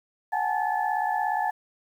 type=tone cluster; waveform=sine; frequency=737 / 817 / 874 / 1735 Hz; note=F#5 / G#5 / A5 / A6; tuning=-7 / -29 / -12 / -25 cents; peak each=-29 / -28 / -28 / -33 dBFS; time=0.32-1.51 s; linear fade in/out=10 ms; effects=9-bit